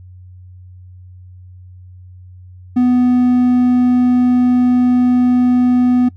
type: tone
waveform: triangle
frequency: 248.2 Hz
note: B3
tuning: 9 cents sharp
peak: -7 dBFS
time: 2.76-6.09 s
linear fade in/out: 10 ms
effects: noise-tail reverb RT60 0.1 s tail -20 dB re dry + added 91 Hz sine -35 dBFS peak until 6.16 s